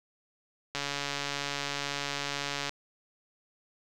click train, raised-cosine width 0.2 ms, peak -15 dBFS, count 277, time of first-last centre 0.75-2.694 s, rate 142 Hz, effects none

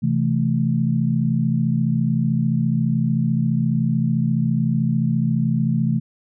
sine chord, A minor, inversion first, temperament equal, 130.81 / 164.81 / 220 Hz, C3 / E3 / A3, 0 / 0 / 0 cents, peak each -21 dBFS, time 0.02-6 s, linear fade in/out 20 ms, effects none

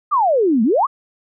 sine exponential two-way sweep, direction down then up, 1253 to 207.7 to 1253 Hz, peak -12 dBFS, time 0.11-0.87 s, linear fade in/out 20 ms, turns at 0.63 s, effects none

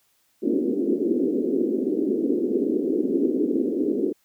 pink band-pass noise, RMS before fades -23 dBFS, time 0.42-4.13 s, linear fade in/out 20 ms, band 240 to 430 Hz, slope 48 dB/octave, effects white hiss -66 dBFS RMS until 4.24 s

